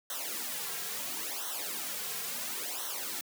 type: noise with flanger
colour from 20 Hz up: white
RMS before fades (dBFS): -37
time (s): 0.1-3.21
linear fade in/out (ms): 2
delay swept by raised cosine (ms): 0.41 to 3.41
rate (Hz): 0.73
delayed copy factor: -0.85
effects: high-pass 200 Hz 12 dB/octave